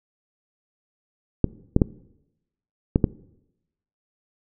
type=clicks; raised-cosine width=3 ms; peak=-3 dBFS; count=5; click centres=1.443 / 1.764 / 1.818 / 2.959 / 3.042 s; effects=noise-tail reverb RT60 0.9 s tail -21 dB re dry